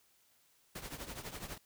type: noise with tremolo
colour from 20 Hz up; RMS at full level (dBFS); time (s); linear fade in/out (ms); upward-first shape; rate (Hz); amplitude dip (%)
pink; -42; 0.75-1.58; 5; triangle; 12; 80
effects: white hiss -70 dBFS RMS until 1.65 s